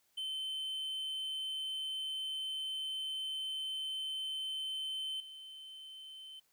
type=tone with level steps; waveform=triangle; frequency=3076 Hz; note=G7; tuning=33 cents flat; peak=-35 / -46 dBFS; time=0.17-6.4 s; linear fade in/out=10 ms; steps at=5.2 s; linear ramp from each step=2 ms; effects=white hiss -74 dBFS RMS until 6.52 s